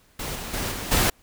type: noise with level steps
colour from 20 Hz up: pink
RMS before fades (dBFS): -31 / -34 / -28 / -32 / -20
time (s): 0.19-1.1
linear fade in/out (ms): 5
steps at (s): 0.35 / 0.53 / 0.71 / 0.91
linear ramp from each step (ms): 10
effects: pink hiss -59 dBFS RMS until 1.22 s